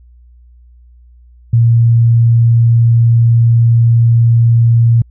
sine tone, 116.54 Hz, A#2, in tune, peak -5 dBFS, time 1.53-5.02 s, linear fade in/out 5 ms, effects added 60 Hz sine -39 dBFS peak until 5.1 s

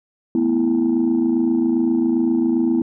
sine chord, A suspended second, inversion none, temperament just, 220 / 247.5 / 330 Hz, A3 / B3 / E4, 0 / +4 / +2 cents, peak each -23 / -17 / -17 dBFS, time 0.35-2.82 s, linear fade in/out 2 ms, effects tanh soft clip ceiling -10 dBFS

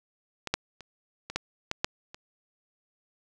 clicks, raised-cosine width 0.2 ms, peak -16 / -7 / -27 / -20 / -11 / -12 / -7 / -25 dBFS, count 8, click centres 0.473 / 0.54 / 0.807 / 1.3 / 1.36 / 1.714 / 1.845 / 2.145 s, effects none

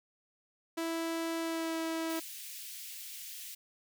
sawtooth tone with pitch glide, 329.6 to 325.6 Hz, E4 to E4, 0 to -21 cents, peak -29 dBFS, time 0.77-2.2 s, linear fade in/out 10 ms, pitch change -21 cents, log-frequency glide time 1.39-1.76 s
white high-pass noise, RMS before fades -45 dBFS, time 2.09-3.55 s, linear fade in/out 10 ms, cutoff 2200 Hz, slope 24 dB/octave
effects none

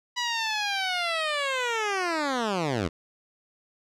10% pulse linear sweep, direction down, 984 to 75.5 Hz, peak -17 dBFS, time 0.16-2.89 s, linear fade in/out 20 ms, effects low-pass 6000 Hz 12 dB/octave

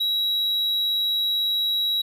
triangle tone, 3874 Hz, B7, 34 cents flat, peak -19 dBFS, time 0-2.02 s, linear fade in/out 10 ms, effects none

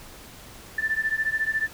sine beating tone pair, 1760 / 1774 Hz, A6 / A6, 0 / +14 cents, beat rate 14 Hz, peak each -26 / -26 dBFS, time 0.78-1.68 s, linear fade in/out 5 ms, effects pink hiss -45 dBFS RMS until 1.73 s

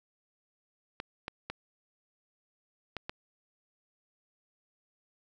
clicks, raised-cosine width 0.3 ms, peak -20 dBFS, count 5, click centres 1.001 / 1.281 / 1.5 / 2.967 / 3.095 s, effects none

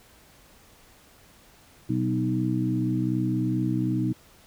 harmonic tone with a mistuned harmonic, 62.6 Hz, B1, 24 cents sharp, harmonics 2 / 3 / 4 / 5, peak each -27 / -30 / -30 / -27 dBFS, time 1.89-4.13 s, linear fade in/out 10 ms, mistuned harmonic 3, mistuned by +15 cents, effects pink hiss -55 dBFS RMS until 4.46 s

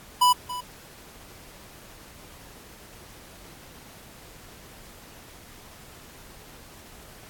square tone with echo, 991 Hz, B5, 6 cents sharp, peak -16 dBFS, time 0.21-0.33 s, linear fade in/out 10 ms, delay 280 ms, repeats 1, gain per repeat -15 dB, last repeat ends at 0.61 s, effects pink hiss -48 dBFS RMS until 7.29 s + AAC 64 kbps

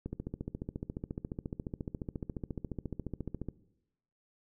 click train, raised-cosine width 3 ms, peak -24 dBFS, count 50, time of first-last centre 0.06-3.487 s, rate 14.3 Hz, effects noise-tail reverb RT60 0.9 s tail -19 dB re dry

